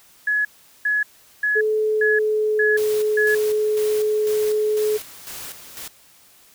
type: tone bursts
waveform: sine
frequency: 1692 Hz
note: G#6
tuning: 32 cents sharp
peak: -17 dBFS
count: 6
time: 0.27-3.35 s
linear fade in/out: 5 ms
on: 180 ms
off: 400 ms
type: tone with pitch glide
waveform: sine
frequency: 431.5 to 426.5 Hz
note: A4 to G#4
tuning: -34 to +46 cents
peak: -17 dBFS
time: 1.55-4.98 s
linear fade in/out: 20 ms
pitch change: -20 cents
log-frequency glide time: 1.8-2.84 s
type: noise with tremolo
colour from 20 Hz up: white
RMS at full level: -34 dBFS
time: 2.77-5.88 s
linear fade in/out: 5 ms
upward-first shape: square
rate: 2 Hz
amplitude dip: 60%
effects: white hiss -52 dBFS RMS until 6.54 s